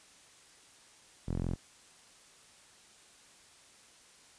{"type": "tone with band-pass filter", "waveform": "sawtooth", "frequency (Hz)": 43.43, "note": "F1", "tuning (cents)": -9, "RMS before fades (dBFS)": -34, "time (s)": [1.27, 1.56], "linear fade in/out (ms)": 20, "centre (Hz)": 170, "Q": 0.74, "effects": ["white hiss -59 dBFS RMS until 4.38 s", "resampled to 22050 Hz"]}